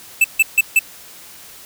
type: tone bursts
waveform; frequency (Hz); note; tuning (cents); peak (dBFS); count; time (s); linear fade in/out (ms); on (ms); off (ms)
square; 2637; E7; 0; -9; 4; 0.21-0.792; 5; 33; 150
effects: white hiss -40 dBFS RMS until 1.65 s